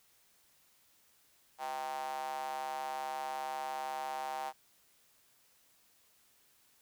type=tone with high-pass filter; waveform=square; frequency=71.2 Hz; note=C#2; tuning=47 cents sharp; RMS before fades=-39 dBFS; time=1.58-4.53 s; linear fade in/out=50 ms; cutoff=800 Hz; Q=6.2; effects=white hiss -68 dBFS RMS until 6.81 s